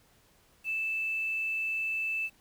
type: tone with quantisation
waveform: sine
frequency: 2637 Hz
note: E7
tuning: in tune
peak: -29 dBFS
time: 0.64-2.3 s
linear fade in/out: 50 ms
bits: 9
effects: pink hiss -64 dBFS RMS until 2.4 s